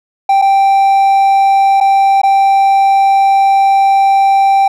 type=tone with dropouts; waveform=triangle; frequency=784 Hz; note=G5; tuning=in tune; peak=-4 dBFS; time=0.29-4.68 s; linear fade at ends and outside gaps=5 ms; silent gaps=0.417-0.421 / 1.803-1.809 / 2.217-2.233 s; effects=none